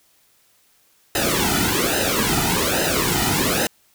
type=noise with flanger; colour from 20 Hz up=pink; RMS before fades=-20 dBFS; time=1.15-3.67 s; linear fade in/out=2 ms; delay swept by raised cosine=0.88 to 1.85 ms; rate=1.2 Hz; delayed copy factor=-0.9; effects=white hiss -59 dBFS RMS until 3.94 s